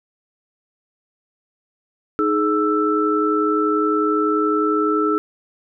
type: tone cluster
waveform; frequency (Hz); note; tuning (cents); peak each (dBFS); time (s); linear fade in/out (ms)
sine; 309.9 / 421.4 / 1325; D#4 / G#4 / E6; -7 / +25 / +9; -20; 2.19-5.18; 0
effects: none